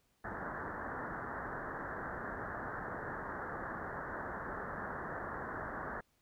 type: low-pass noise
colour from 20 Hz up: white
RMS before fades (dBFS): -42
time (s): 0.24-6.01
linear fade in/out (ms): 10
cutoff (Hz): 1800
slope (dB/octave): 96
effects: pink hiss -75 dBFS RMS until 6.21 s